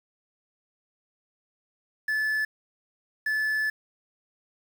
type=tone bursts at uneven times; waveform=triangle; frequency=1734 Hz; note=A6; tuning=26 cents flat; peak=-22 dBFS; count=2; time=2.08-2.45 / 3.26-3.7 s; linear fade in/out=5 ms; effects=8-bit